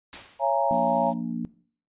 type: noise with exponential decay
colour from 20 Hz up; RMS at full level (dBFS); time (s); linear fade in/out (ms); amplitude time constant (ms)
white; -35; 0.13-0.64; 0; 110
type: chord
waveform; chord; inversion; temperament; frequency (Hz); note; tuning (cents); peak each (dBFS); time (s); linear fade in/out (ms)
sine; A# half-diminished seventh; first; equal with one note detuned; 554.4 / 676.6 / 830.6 / 932.3; C#5 / E5 / G#5 / A#5; 0 / +45 / 0 / 0; -26; 0.39-1.14; 50
type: harmonic tone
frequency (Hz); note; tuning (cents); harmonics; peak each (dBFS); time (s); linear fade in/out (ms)
58.27; A#1; 0; 3 / 4 / 5; -33 / -29 / -35; 0.71-1.45; 0
type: noise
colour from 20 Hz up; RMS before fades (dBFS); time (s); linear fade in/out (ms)
violet; -40; 0.72-1.14; 5
effects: noise-tail reverb RT60 0.5 s tail -19 dB re dry + resampled to 8000 Hz